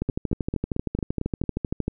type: two click trains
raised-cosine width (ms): 3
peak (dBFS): -13 / -12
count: 7 / 25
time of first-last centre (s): 0.09-1.438 / 0.02-1.88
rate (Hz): 4.45 / 12.9
effects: none